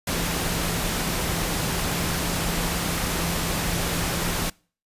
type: tone in noise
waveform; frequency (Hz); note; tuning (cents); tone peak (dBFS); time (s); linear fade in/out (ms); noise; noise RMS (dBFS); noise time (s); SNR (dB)
sine; 169.6; E3; +50; -32; 0.07-4.5; 5; pink; -26; 0.07-4.5; -9
effects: noise-tail reverb RT60 0.4 s tail -25 dB re dry + resampled to 32000 Hz